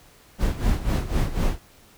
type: noise with tremolo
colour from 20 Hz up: brown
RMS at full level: -20 dBFS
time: 0.38-1.59 s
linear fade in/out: 50 ms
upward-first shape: sine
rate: 4 Hz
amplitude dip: 75%
effects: pink hiss -53 dBFS RMS until 1.97 s